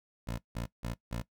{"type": "tone bursts", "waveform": "15% pulse", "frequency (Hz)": 58.27, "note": "A#1", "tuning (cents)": 0, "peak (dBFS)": -28, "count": 4, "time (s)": [0.27, 1.22], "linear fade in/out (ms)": 10, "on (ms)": 110, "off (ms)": 170, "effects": ["noise-tail reverb RT60 0.1 s tail -18 dB re dry"]}